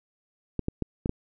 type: clicks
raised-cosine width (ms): 3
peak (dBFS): -14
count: 5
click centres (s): 0.593 / 0.684 / 0.823 / 1.059 / 1.094
effects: none